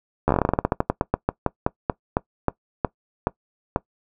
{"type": "slowing click train", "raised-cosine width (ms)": 1, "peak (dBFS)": -4, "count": 27, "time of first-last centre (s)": [0.28, 3.761], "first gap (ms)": 12, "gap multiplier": 1.16, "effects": ["noise-tail reverb RT60 0.1 s tail -21 dB re dry"]}